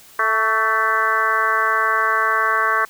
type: harmonic tone with a mistuned harmonic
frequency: 220 Hz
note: A3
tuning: in tune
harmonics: 2 / 3 / 4 / 5 / 6 / 7 / 8 / 9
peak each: -29 / -29 / -31 / -19 / -24 / -21 / -24 / -28 dBFS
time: 0.19-2.85 s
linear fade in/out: 2 ms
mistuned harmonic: 5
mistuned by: +34 cents
effects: white hiss -46 dBFS RMS until 2.89 s